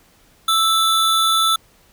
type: tone pair together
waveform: square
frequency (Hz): 1318.5 / 3520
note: E6 / A7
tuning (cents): 0 / 0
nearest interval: octave + perfect fourth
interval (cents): 1700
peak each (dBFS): -17 / -18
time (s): 0.48-1.56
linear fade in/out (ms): 5
effects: pink hiss -54 dBFS RMS until 1.92 s